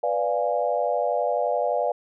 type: chord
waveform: sine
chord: B diminished seventh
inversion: none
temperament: equal with one note detuned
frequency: 495.6 / 587.3 / 698.5 / 830.6 Hz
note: B4 / D5 / F5 / Ab5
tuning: +6 / 0 / 0 / 0 cents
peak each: -27 / -25 / -26 / -30 dBFS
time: 0.03-1.92 s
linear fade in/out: 5 ms
effects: none